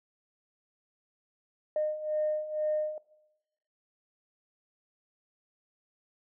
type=beating tone pair; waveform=sine; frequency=610 / 612.1 Hz; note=D#5 / D#5; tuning=-34 / -28 cents; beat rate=2.1 Hz; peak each=-33 / -29 dBFS; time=1.76-2.98 s; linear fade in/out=2 ms; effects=noise-tail reverb RT60 1.0 s tail -20 dB re dry + tanh soft clip ceiling -21 dBFS